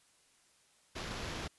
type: noise with sample-and-hold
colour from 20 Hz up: pink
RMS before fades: -41 dBFS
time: 0.95-1.48 s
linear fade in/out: 10 ms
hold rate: 8820 Hz
effects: white hiss -68 dBFS RMS until 1.58 s + resampled to 24000 Hz